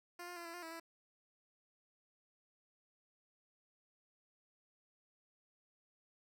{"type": "tone with pitch steps", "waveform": "10% pulse", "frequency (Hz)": [350.2, 353.7, 342.6, 335.5, 352.3, 326.3, 331.2], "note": ["F4", "F4", "F4", "E4", "F4", "E4", "E4"], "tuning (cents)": [5, 22, -33, 31, 15, -18, 8], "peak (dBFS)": -38, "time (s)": [0.19, 0.799], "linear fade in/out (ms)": 5, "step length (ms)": 87, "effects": []}